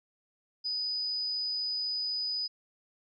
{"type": "tone", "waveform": "sine", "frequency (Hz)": 4978, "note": "D#8", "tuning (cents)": 0, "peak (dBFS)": -30, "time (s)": [0.64, 2.48], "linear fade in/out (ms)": 20, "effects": []}